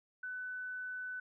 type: tone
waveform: sine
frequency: 1500 Hz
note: F#6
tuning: 23 cents sharp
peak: -39 dBFS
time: 0.23-1.2 s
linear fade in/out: 5 ms
effects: none